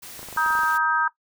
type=noise; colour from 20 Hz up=white; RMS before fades=-40 dBFS; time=0.02-0.78 s; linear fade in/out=10 ms
type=clicks; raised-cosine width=1 ms; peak=-26 dBFS; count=10; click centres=0.193 / 0.23 / 0.287 / 0.327 / 0.364 / 0.462 / 0.506 / 0.553 / 0.59 / 0.634 s
type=harmonic tone; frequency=315.3 Hz; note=D#4; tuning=23 cents sharp; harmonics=3 / 4 / 5; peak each=-23 / -23 / -23 dBFS; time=0.37-1.08 s; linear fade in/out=5 ms
effects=noise-tail reverb RT60 0.1 s tail -17 dB re dry